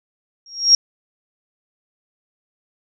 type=tone with exponential growth; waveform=sine; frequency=5588 Hz; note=F8; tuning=in tune; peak=-4 dBFS; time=0.46-0.75 s; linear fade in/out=2 ms; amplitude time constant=62 ms; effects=none